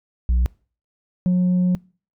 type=tone pair in turn; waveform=sine; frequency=60.6 / 180.76 Hz; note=B1 / F#3; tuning=-32 / -40 cents; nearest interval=octave + perfect fifth; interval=1892 cents; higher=second; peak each=-12 dBFS; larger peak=neither; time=0.29-0.46 / 1.26-1.75 s; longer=second; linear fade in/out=0 ms; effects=noise-tail reverb RT60 0.4 s tail -26 dB re dry + tanh soft clip ceiling -14 dBFS